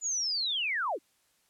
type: linear sweep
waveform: sine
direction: down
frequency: 7040 to 244.5 Hz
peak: -28 dBFS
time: 0.01-0.99 s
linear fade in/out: 50 ms
effects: white hiss -70 dBFS RMS until 1.49 s + low-pass 12000 Hz 12 dB/octave